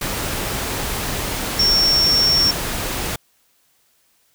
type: tone in noise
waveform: sine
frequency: 5480 Hz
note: F8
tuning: 34 cents flat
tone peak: -13 dBFS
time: 1.59-2.51 s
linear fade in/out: 5 ms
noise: pink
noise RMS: -24 dBFS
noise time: 0.01-3.16 s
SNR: +8 dB
effects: white hiss -61 dBFS RMS until 4.34 s